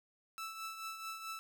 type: tone with tremolo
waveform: sawtooth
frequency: 1318.5 Hz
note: E6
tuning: in tune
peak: -36 dBFS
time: 0.38-1.39 s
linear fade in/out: 0 ms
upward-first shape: triangle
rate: 4.6 Hz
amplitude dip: 60%
effects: none